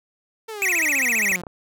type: exponential sweep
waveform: sawtooth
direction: down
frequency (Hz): 455.5 to 171.7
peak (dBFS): -27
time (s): 0.48-1.42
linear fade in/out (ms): 10
type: tone with vibrato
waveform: square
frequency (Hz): 2217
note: C#7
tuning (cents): 0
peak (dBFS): -19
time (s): 0.62-1.36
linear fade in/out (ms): 0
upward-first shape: sine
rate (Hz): 15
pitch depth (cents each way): 300
type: clicks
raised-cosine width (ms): 1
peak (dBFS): -21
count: 3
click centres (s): 1.317 / 1.436 / 1.468
effects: none